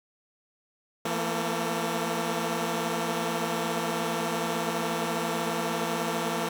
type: tone cluster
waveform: 10% pulse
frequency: 168.5 / 219.9 / 228.7 / 245.2 / 446.1 Hz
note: E3 / A3 / A#3 / B3 / A4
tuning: +38 / -1 / -33 / -12 / +24 cents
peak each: -23 / -30 / -23 / -30 / -29 dBFS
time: 1.05-6.49 s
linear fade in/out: 5 ms
effects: none